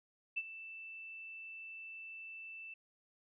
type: tone with ADSR envelope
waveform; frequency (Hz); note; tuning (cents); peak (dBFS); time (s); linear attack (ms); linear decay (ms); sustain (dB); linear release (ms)
sine; 2654; E7; +11; -32; 0.36-2.74; 17; 43; -14; 5
effects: none